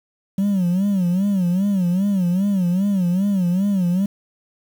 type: tone with vibrato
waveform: sine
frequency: 188.3 Hz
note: F#3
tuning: 31 cents sharp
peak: -13 dBFS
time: 0.38-4.06 s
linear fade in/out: 5 ms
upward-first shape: sine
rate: 2.5 Hz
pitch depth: 140 cents each way
effects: tanh soft clip ceiling -15 dBFS + 7-bit